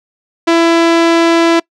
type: tone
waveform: sawtooth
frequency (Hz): 334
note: E4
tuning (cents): +23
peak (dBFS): -3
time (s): 0.47-1.6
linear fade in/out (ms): 10
effects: noise-tail reverb RT60 0.1 s tail -25 dB re dry + low-pass 5000 Hz 12 dB/octave